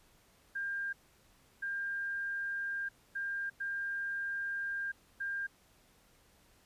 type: tone bursts at uneven times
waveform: sine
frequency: 1600 Hz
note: G6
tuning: 35 cents sharp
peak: -34 dBFS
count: 5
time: 0.55-0.93 / 1.62-2.89 / 3.15-3.5 / 3.6-4.92 / 5.2-5.47 s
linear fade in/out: 10 ms
effects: pink hiss -66 dBFS RMS until 6.65 s + resampled to 32000 Hz